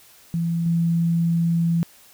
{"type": "tone with level steps", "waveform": "sine", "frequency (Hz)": 168, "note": "E3", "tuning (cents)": 33, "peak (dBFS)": [-20, -17], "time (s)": [0.34, 1.83], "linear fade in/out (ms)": 0, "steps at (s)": 0.66, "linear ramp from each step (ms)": 2, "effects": ["white hiss -51 dBFS RMS until 2.13 s"]}